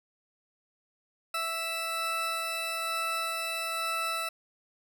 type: tone pair together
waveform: 20% pulse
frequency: 658.7 / 1318.5 Hz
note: E5 / E6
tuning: -1 / 0 cents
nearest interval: octave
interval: 1201 cents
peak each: -32 / -26 dBFS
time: 1.34-4.29 s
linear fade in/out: 5 ms
effects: none